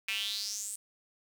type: tone with high-pass filter sweep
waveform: square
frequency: 103.83 Hz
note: G#2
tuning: in tune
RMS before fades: -36 dBFS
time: 0.08-0.76 s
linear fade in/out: 5 ms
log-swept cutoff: 2400 to 9000 Hz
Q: 6
effects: 10-bit